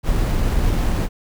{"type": "noise with sample-and-hold", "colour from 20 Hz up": "brown", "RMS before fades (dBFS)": -18, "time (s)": [0.03, 1.09], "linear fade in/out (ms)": 50, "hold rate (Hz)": 8820, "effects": []}